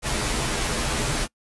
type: noise with comb filter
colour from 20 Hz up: pink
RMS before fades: -25 dBFS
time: 0.02-1.28 s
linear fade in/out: 50 ms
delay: 11 ms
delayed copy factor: -0.85
effects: noise-tail reverb RT60 0.1 s tail -25 dB re dry + resampled to 24000 Hz